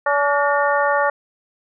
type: harmonic tone with a mistuned harmonic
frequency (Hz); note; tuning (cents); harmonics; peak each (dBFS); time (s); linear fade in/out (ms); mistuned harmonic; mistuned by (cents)
286.2; D4; -45; 2 / 3 / 4 / 5 / 6; -19 / -21 / -22 / -23 / -24; 0.06-1.1; 5; 6; +98
effects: none